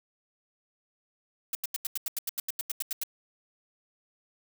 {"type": "noise bursts", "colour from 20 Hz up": "blue", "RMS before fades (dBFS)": -31, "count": 15, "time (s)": [1.53, 3.035], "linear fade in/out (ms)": 2, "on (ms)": 21, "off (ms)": 85, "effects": []}